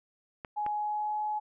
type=clicks; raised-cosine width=0.5 ms; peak=-24 dBFS; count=2; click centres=0.448 / 0.664 s
type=tone with pitch glide; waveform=sine; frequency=838 to 847.2 Hz; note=G#5 to G#5; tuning=+15 to +34 cents; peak=-29 dBFS; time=0.56-1.4 s; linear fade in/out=20 ms; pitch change=+19 cents; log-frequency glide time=0.72-1.19 s
effects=none

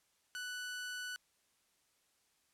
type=tone; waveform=sawtooth; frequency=1486 Hz; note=F#6; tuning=7 cents sharp; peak=-37 dBFS; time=0.35-1.16 s; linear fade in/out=0 ms; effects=white hiss -75 dBFS RMS until 2.53 s + low-pass 11000 Hz 12 dB/octave

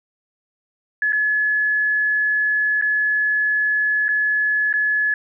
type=tone with dropouts; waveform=sine; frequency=1706 Hz; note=G#6; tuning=46 cents sharp; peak=-16 dBFS; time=1.02-5.14 s; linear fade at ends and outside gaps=2 ms; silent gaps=1.123-1.13 / 2.813-2.822 / 4.083-4.089 / 4.728-4.738 s; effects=none

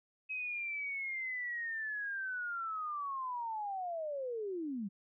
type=linear sweep; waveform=sine; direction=down; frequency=2552 to 185.3 Hz; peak=-36 dBFS; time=0.29-4.89 s; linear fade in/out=20 ms; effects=none

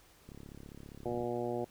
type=click train; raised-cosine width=3 ms; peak=-36 dBFS; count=34; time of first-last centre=0.29-1.233 s; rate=35 Hz
type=harmonic tone; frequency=120 Hz; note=B2; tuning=49 cents flat; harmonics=1 / 2 / 3 / 4 / 5 / 6 / 7; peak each=-44 / -41 / -37 / -40 / -41 / -42 / -47 dBFS; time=1.05-1.65 s; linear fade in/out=10 ms
effects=pink hiss -62 dBFS RMS until 1.7 s

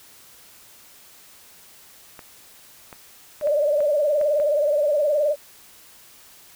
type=clicks; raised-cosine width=0.5 ms; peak=-24 dBFS; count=7; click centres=2.192 / 2.928 / 3.412 / 3.472 / 3.805 / 4.213 / 4.4 s
type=tone with vibrato; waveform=sine; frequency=590 Hz; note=D5; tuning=8 cents sharp; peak=-17 dBFS; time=3.41-5.36 s; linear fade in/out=50 ms; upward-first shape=sine; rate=19 Hz; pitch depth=78 cents each way
effects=white hiss -49 dBFS RMS until 6.55 s

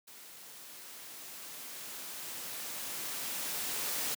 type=noise with level ramp; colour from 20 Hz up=white; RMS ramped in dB=-52 to -34 dBFS; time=0.07-4.15 s; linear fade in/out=10 ms; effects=high-pass 150 Hz 12 dB/octave

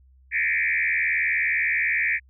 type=tone with frequency modulation; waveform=sine; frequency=2073 Hz; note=C7; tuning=17 cents flat; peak=-20 dBFS; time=0.31-2.2 s; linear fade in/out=50 ms; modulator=79.4 Hz; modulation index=4.1; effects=added 65 Hz sine -52 dBFS peak until 2.29 s

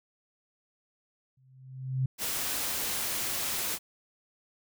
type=tone with exponential growth; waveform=sine; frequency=130.81 Hz; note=C3; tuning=in tune; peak=-23 dBFS; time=1.37-2.06 s; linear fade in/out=5 ms; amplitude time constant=150 ms
type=noise; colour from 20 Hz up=white; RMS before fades=-32 dBFS; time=2.18-3.79 s; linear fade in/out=50 ms
effects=none

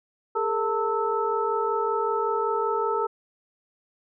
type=tone cluster; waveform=sine; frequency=412.8 / 458.1 / 898 / 1308 Hz; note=G#4 / A#4 / A5 / E6; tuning=-10 / -30 / +35 / -14 cents; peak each=-28 dBFS; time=0.35-3.07 s; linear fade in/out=10 ms; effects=none

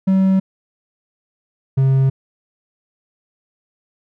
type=tone pair in turn; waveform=triangle; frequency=190.8 / 133.95 Hz; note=G3 / C3; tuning=-47 / +41 cents; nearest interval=tritone; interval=612 cents; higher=first; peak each=-9 dBFS; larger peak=neither; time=0.07-0.4 / 1.77-2.1 s; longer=neither; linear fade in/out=10 ms; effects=none

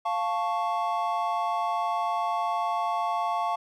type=chord; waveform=triangle; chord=F augmented; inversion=none; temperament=equal; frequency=698.5 / 880 / 1108.7 Hz; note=F5 / A5 / C#6; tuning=0 / 0 / 0 cents; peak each=-27 / -28 / -28 dBFS; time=0.05-3.56 s; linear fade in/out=10 ms; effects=none

